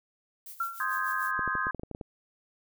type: noise with tremolo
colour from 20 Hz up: violet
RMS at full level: -43 dBFS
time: 0.46-1.31 s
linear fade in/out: 2 ms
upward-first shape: sine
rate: 6.7 Hz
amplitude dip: 70%
type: tone with exponential decay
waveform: sine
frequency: 1364 Hz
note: F6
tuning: 41 cents flat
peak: -25 dBFS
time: 0.6-0.95 s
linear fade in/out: 5 ms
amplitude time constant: 75 ms
type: chord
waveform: sine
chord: Ab major seventh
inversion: first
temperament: equal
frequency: 1046.5 / 1244.5 / 1568 / 1661.2 Hz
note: C6 / Eb6 / G6 / Ab6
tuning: 0 / 0 / 0 / 0 cents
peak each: -33 dBFS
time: 0.8-1.71 s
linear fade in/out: 2 ms
type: clicks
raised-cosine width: 2 ms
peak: -24 dBFS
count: 10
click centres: 1.393 / 1.477 / 1.553 / 1.669 / 1.747 / 1.796 / 1.834 / 1.913 / 1.949 / 2.012 s
effects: none